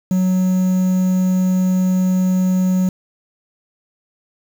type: tone with quantisation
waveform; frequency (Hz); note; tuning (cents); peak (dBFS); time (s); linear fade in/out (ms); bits
triangle; 185; F#3; 0; -11; 0.11-2.89; 2; 6
effects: none